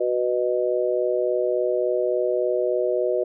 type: chord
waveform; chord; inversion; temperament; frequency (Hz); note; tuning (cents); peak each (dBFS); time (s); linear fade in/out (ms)
sine; B major; second; just; 370.4 / 493.9 / 617.4; F#4 / B4 / D#5; +2 / 0 / -14; -24; 0-3.24; 10
effects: none